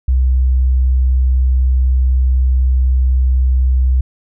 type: tone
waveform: sine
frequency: 64 Hz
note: C2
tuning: 38 cents flat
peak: -9 dBFS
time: 0.08-4.01 s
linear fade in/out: 5 ms
effects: none